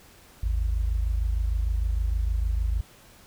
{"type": "tone pair together", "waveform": "sine", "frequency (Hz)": [53.26, 79.8], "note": ["G#1", "D#2"], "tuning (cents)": [44, 44], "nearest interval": "perfect fifth", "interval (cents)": 700, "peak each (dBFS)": [-23, -30], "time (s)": [0.43, 2.81], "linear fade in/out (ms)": 5, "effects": ["pink hiss -53 dBFS RMS until 3.26 s"]}